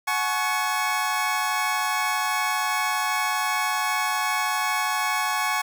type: chord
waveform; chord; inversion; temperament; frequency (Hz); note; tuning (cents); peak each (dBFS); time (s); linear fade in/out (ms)
25% pulse; F# suspended second; none; equal with one note detuned; 740 / 852.5 / 1108.7; F#5 / G#5 / C#6; 0 / +45 / 0; -26 / -23 / -22; 0.07-5.62; 10
effects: none